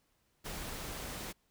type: noise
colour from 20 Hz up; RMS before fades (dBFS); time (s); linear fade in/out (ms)
pink; -42; 0.44-1.33; 20
effects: pink hiss -75 dBFS RMS until 1.5 s